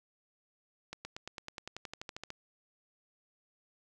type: accelerating click train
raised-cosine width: 0.2 ms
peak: -24 dBFS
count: 16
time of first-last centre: 0.93-2.304 s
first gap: 120 ms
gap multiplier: 0.96
effects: none